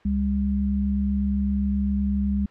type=tone pair together; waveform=sine; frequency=69.7 / 201.3 Hz; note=C#2 / G3; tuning=+10 / +46 cents; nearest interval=octave + tritone; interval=1836 cents; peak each=-25 / -22 dBFS; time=0.05-2.46 s; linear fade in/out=5 ms; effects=white hiss -55 dBFS RMS until 2.5 s + low-pass 2000 Hz 12 dB/octave